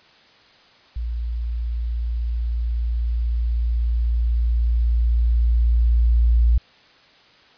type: tone with level ramp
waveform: sine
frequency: 58.1 Hz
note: A#1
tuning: 5 cents flat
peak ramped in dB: -23 to -12 dBFS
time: 0.96-6.58 s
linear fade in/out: 5 ms
effects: white hiss -52 dBFS RMS until 7.57 s + resampled to 11025 Hz